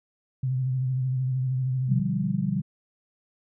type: tone with vibrato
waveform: sine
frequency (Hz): 129.4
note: C3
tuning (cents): -19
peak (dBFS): -23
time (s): 0.43-2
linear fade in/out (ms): 5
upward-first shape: sine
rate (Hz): 13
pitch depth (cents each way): 42
type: chord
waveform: sine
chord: G dominant seventh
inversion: first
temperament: equal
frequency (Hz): 123.47 / 146.83 / 174.61 / 196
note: B2 / D3 / F3 / G3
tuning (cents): 0 / 0 / 0 / 0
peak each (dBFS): -32 / -29 / -29 / -27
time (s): 1.88-2.62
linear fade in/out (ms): 20
effects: none